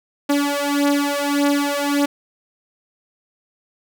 sawtooth beating tone pair, 285.1 / 286.8 Hz, C#4 / D4, +49 / -41 cents, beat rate 1.7 Hz, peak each -16 dBFS, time 0.29-2.06 s, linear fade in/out 10 ms, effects none

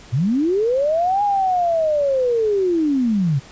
sine linear two-way sweep, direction up then down, 107.3 to 829 to 127.4 Hz, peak -15 dBFS, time 0.12-3.4 s, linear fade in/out 20 ms, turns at 1.23 s, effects pink hiss -43 dBFS RMS until 3.51 s + resampled to 16000 Hz

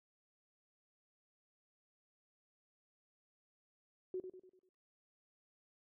sine tone with echo, 370 Hz, F#4, in tune, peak -37 dBFS, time 4.14-4.2 s, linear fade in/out 2 ms, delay 98 ms, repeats 5, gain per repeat -7 dB, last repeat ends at 4.69 s, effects noise-tail reverb RT60 0.5 s tail -21 dB re dry

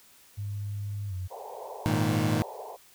sine tone with pitch glide, 102.1 to 92.02 Hz, G#2 to F#2, -29 to -9 cents, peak -31 dBFS, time 0.37-1.28 s, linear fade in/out 20 ms, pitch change -180 cents, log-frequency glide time 1.08-1.14 s
white band-pass noise, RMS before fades -41 dBFS, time 1.3-2.77 s, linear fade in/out 20 ms, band 400 to 980 Hz, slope 96 dB/octave
25% pulse chord, Ab suspended second, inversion none, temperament equal, 103.83 / 116.54 / 155.56 Hz, Ab2 / Bb2 / Eb3, 0 / 0 / 0 cents, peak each -25 dBFS, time 1.86-2.42 s, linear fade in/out 0 ms
effects white hiss -57 dBFS RMS until 2.94 s

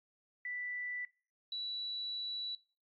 sine tone pair in turn, 1975.5 / 3937 Hz, B6 / B7, 0 / -6 cents, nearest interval octave, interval 1194 cents, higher second, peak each -38 / -37 dBFS, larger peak second, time 0.45-1.05 / 1.52-2.55 s, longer second, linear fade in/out 2 ms, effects noise-tail reverb RT60 0.4 s tail -22 dB re dry + AAC 48 kbps

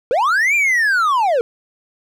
triangle linear two-way sweep, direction up then down, 445.3 to 2417 to 445.3 Hz, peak -11 dBFS, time 0.11-1.41 s, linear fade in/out 0 ms, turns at 0.55 s, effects none

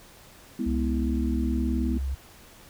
sine chord, E major, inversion first, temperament equal with one note detuned, 207.7 / 246.9 / 326 Hz, G#3 / B3 / E4, 0 / 0 / -19 cents, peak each -31 / -28 / -32 dBFS, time 0.59-1.98 s, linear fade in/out 5 ms
sine tone, 67 Hz, C2, 42 cents sharp, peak -26 dBFS, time 0.66-2.15 s, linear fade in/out 10 ms
effects pink hiss -51 dBFS RMS until 2.69 s

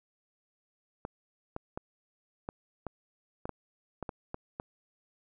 clicks, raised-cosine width 1 ms, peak -22 dBFS, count 11, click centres 1.051 / 1.564 / 1.775 / 2.489 / 2.867 / 3.455 / 3.493 / 4.027 / 4.092 / 4.344 / 4.599 s, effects none

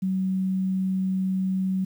sine tone, 188.7 Hz, F#3, 34 cents sharp, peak -22 dBFS, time 0.02-1.85 s, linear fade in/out 10 ms, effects 9-bit

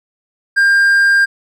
triangle tone, 1600 Hz, G6, 35 cents sharp, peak -6 dBFS, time 0.56-1.26 s, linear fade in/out 20 ms, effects none

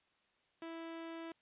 sawtooth tone, 329.6 Hz, E4, in tune, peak -40 dBFS, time 0.62-1.32 s, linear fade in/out 2 ms, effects white hiss -75 dBFS RMS until 1.41 s + resampled to 8000 Hz

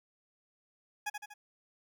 20% pulse tone with echo, 834 Hz, G#5, 7 cents sharp, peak -28 dBFS, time 1.06-1.1 s, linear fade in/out 10 ms, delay 80 ms, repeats 3, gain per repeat -5 dB, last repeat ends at 1.34 s, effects none

